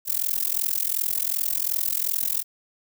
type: noise with amplitude modulation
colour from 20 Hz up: violet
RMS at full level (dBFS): -21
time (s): 0.05-2.44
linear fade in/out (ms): 50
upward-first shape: sine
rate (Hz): 42.7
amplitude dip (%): 100
effects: none